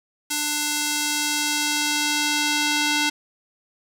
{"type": "tone with band-pass filter sweep", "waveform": "square", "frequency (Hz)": 296.5, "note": "D4", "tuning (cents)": 17, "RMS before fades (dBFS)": -23, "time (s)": [0.3, 3.1], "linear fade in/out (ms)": 10, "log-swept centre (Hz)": [8200, 3900], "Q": 0.77, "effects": []}